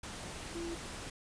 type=tone in noise; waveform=sine; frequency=338.7 Hz; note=E4; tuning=47 cents sharp; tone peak=-38 dBFS; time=0.55-0.75 s; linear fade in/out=5 ms; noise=pink; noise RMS=-44 dBFS; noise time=0.03-1.1 s; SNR=+3 dB; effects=resampled to 22050 Hz